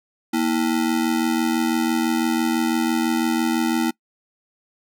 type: ring-modulated tone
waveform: square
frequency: 279.6 Hz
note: C#4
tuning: 15 cents sharp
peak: -16 dBFS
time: 0.33-3.91 s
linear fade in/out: 10 ms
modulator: 43 Hz
effects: noise-tail reverb RT60 0.1 s tail -24 dB re dry